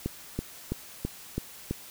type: click train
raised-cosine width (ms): 3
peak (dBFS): -16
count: 6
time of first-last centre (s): 0.06-1.71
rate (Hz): 3.03
effects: white hiss -47 dBFS RMS until 1.9 s